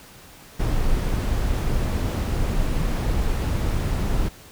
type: noise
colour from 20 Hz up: brown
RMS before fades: -22 dBFS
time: 0.59-4.29 s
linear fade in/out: 10 ms
effects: pink hiss -46 dBFS RMS until 4.51 s